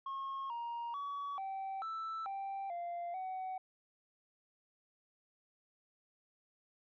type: tone with pitch steps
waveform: sine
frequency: 1084 / 940 / 1132 / 774 / 1322 / 784 / 693 / 751 Hz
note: C#6 / A#5 / C#6 / G5 / E6 / G5 / F5 / F#5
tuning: -39 / +14 / +36 / -22 / +5 / 0 / -14 / +26 cents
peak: -36 dBFS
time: 0.06-3.58 s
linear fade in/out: 5 ms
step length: 440 ms
effects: tanh soft clip ceiling -37 dBFS